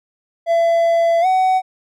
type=tone with pitch glide; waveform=triangle; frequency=672 to 750 Hz; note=E5 to F#5; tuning=+33 to +23 cents; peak=-10 dBFS; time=0.46-1.62 s; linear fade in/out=50 ms; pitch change=+190 cents; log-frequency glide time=1.21-1.26 s; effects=none